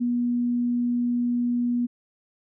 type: tone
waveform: sine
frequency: 241.8 Hz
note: B3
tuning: 36 cents flat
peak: -21 dBFS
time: 0-1.87 s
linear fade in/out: 20 ms
effects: none